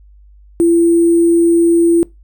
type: tone with sample-and-hold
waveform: sine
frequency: 338.5 Hz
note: E4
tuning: 46 cents sharp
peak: -7 dBFS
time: 0.6-2.03 s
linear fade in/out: 0 ms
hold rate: 8820 Hz
effects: noise-tail reverb RT60 0.2 s tail -22 dB re dry + added 50 Hz sine -40 dBFS peak until 2.23 s